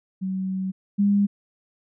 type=tone pair in turn; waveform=sine; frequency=189 / 202 Hz; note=F#3 / G#3; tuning=+37 / -48 cents; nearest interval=minor second; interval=115 cents; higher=second; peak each=-24 / -16 dBFS; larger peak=second; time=0.21-0.72 / 0.98-1.27 s; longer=first; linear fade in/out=20 ms; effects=none